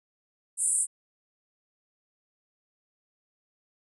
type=band-pass noise; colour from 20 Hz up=pink; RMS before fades=-26 dBFS; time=0.57-0.87 s; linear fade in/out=50 ms; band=8100 to 9800 Hz; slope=96 dB/octave; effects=none